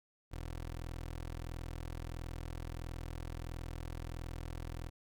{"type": "tone", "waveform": "20% pulse", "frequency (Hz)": 41.5, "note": "E1", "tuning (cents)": 12, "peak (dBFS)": -36, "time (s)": [0.31, 4.9], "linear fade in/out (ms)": 20, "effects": []}